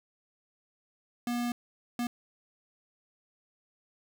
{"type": "tone bursts at uneven times", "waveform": "square", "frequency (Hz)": 240.7, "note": "B3", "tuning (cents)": -44, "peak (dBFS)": -30, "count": 2, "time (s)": [[1.27, 1.52], [1.99, 2.07]], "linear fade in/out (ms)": 2, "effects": ["11-bit"]}